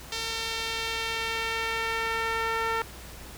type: tone with band-pass filter sweep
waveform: sawtooth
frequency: 452.4 Hz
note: A4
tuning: 48 cents sharp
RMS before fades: -30 dBFS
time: 0.12-2.82 s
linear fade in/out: 2 ms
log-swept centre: 4400 to 1400 Hz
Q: 1.2
effects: added 60 Hz sine -46 dBFS peak until 3.37 s + pink hiss -45 dBFS RMS until 3.37 s